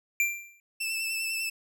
square tone with exponential decay, 2364 Hz, D7, 11 cents sharp, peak -21 dBFS, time 0.2-0.6 s, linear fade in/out 1 ms, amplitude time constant 86 ms
sawtooth tone with vibrato, 2653 Hz, E7, 10 cents sharp, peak -26 dBFS, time 0.8-1.5 s, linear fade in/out 10 ms, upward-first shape triangle, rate 10 Hz, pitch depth 32 cents each way
effects none

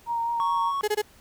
sine tone with vibrato, 932.3 Hz, A#5, in tune, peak -24 dBFS, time 0.06-0.73 s, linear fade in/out 50 ms, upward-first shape sine, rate 4.9 Hz, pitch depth 16 cents each way
triangle tone, 1108.7 Hz, C#6, in tune, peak -23 dBFS, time 0.4-0.81 s, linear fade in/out 0 ms
35% pulse tone bursts, 421.6 Hz, G#4, 26 cents sharp, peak -20 dBFS, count 3, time 0.83-1.019 s, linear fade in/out 10 ms, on 49 ms, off 21 ms
effects pink hiss -55 dBFS RMS until 1.2 s

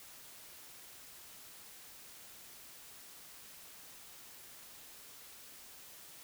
silence, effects white hiss -54 dBFS RMS until 6.23 s

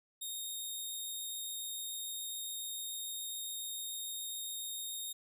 15% pulse tone, 3707 Hz, A#7, 10 cents flat, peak -32 dBFS, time 0.21-5.13 s, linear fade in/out 10 ms, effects none

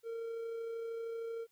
triangle tone with amplitude modulation, 458.4 Hz, A#4, 29 cents flat, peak -35 dBFS, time 0.03-1.47 s, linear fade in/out 50 ms, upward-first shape sine, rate 33 Hz, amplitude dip 25%, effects white hiss -75 dBFS RMS until 1.51 s

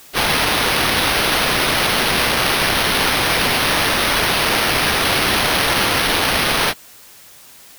white noise with sample-and-hold, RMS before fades -17 dBFS, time 0.13-6.74 s, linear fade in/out 50 ms, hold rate 7350 Hz, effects white hiss -43 dBFS RMS until 7.78 s

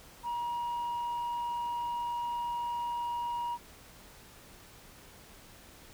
sine tone, 953 Hz, A#5, 38 cents sharp, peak -29 dBFS, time 0.23-3.58 s, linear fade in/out 50 ms, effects tanh soft clip ceiling -31 dBFS + pink hiss -54 dBFS RMS until 5.93 s

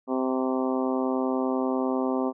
harmonic tone with a mistuned harmonic, 130.1 Hz, C3, 9 cents flat, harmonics 2 / 3 / 4 / 5 / 6 / 7 / 8 / 9, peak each -26 / -30 / -32 / -34 / -36 / -37 / -38 / -39 dBFS, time 0.07-2.33 s, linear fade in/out 50 ms, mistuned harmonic 9, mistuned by -26 cents, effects none

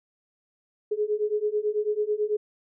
sine beating tone pair, 416.7 / 425.8 Hz, G#4 / G#4, +6 / +43 cents, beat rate 9.1 Hz, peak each -27 / -26 dBFS, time 0.91-2.37 s, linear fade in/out 10 ms, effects none

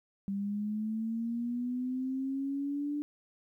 sine linear sweep, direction up, 196 to 295.1 Hz, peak -31 dBFS, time 0.28-3.02 s, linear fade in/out 0 ms, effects 12-bit

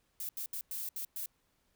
violet noise bursts at uneven times, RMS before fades -39 dBFS, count 6, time 0.2-0.29 / 0.37-0.46 / 0.53-0.61 / 0.71-0.89 / 0.96-1.05 / 1.16-1.26 s, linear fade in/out 2 ms, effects pink hiss -75 dBFS RMS until 1.75 s

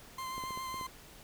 40% pulse tone with vibrato, 1043 Hz, C6, 6 cents flat, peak -37 dBFS, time 0.18-0.87 s, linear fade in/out 5 ms, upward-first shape sine, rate 7.3 Hz, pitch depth 17 cents each way
clicks, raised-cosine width 2 ms, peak -32 dBFS, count 6, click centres 0.38 / 0.438 / 0.507 / 0.575 / 0.743 / 0.812 s
effects pink hiss -54 dBFS RMS until 1.23 s

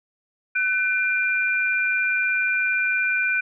sine tone pair together, 1505 / 2389 Hz, F#6 / D7, +29 / +29 cents, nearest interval minor sixth, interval 800 cents, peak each -22 dBFS, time 0.55-3.41 s, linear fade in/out 10 ms, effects none

